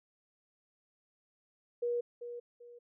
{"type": "tone with echo", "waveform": "sine", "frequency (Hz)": 479.4, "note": "A#4", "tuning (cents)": 48, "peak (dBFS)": -30, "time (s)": [1.82, 2.01], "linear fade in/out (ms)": 10, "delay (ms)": 390, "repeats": 2, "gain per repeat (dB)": -10, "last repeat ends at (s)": 2.79, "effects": []}